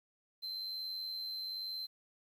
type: tone with amplitude modulation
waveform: triangle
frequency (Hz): 4099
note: C8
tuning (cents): -36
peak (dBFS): -36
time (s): 0.42-1.87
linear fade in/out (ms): 20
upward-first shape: sine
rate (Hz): 81.1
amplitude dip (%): 30
effects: 11-bit